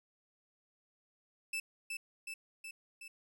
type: tone with echo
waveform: 40% pulse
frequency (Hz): 2637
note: E7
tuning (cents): 0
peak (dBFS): -34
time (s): 1.53-1.6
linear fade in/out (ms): 5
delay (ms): 370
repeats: 4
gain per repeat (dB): -3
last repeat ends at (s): 3.08
effects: none